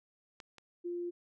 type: clicks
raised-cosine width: 0.2 ms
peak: -30 / -35 dBFS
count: 2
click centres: 0.402 / 0.583 s
type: tone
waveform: sine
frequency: 349.2 Hz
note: F4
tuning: in tune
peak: -35 dBFS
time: 0.84-1.11 s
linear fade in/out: 20 ms
effects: none